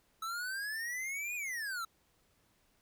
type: exponential two-way sweep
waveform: square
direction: up then down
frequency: 1300 to 2494 to 1300 Hz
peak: -37 dBFS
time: 0.22-1.85 s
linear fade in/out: 5 ms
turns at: 1.35 s
effects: pink hiss -72 dBFS RMS until 2.81 s